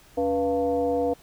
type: tone with frequency modulation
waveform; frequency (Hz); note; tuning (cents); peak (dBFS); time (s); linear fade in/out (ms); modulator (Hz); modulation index
sine; 487.6; B4; -22; -21; 0.17-1.14; 10; 205; 1
effects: pink hiss -54 dBFS RMS until 1.22 s